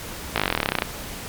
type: slowing click train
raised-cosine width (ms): 0.3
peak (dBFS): -3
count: 19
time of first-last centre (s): 0.36-0.822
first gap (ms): 18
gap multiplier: 1.04
effects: pink hiss -35 dBFS RMS until 1.28 s + Opus 48 kbps